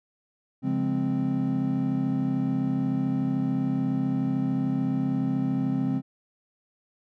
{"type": "chord", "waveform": "triangle", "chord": "Db major seventh", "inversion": "none", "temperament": "equal", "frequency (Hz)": [138.59, 174.61, 207.7, 261.6], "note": ["Db3", "F3", "Ab3", "C4"], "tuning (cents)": [0, 0, 0, 0], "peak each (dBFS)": [-28, -30, -29, -24], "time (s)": [0.62, 6.02], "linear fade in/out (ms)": 50, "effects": []}